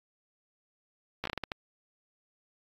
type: slowing click train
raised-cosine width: 0.3 ms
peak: -17 dBFS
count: 8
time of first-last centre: 1.24-1.518 s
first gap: 14 ms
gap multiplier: 1.34
effects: AAC 32 kbps